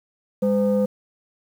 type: tone pair together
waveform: sine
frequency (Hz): 203.3 / 510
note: G#3 / C5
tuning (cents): -37 / -44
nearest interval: octave + major third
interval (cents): 1593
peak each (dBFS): -18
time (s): 0.42-0.86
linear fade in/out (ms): 10
effects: tanh soft clip ceiling -13 dBFS + 8-bit